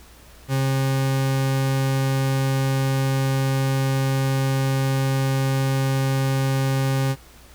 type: tone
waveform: 40% pulse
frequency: 134.5 Hz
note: C3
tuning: 48 cents sharp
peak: -18 dBFS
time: 0.48-7.16 s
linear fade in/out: 50 ms
effects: added 60 Hz sine -48 dBFS peak until 7.54 s + pink hiss -49 dBFS RMS until 7.54 s